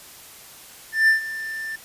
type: tone with ADSR envelope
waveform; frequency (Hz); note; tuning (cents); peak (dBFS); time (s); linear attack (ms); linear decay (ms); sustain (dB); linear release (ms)
triangle; 1778; A6; +18; -10; 0.92-1.76; 160; 120; -16; 7
effects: white hiss -44 dBFS RMS until 1.84 s + resampled to 32000 Hz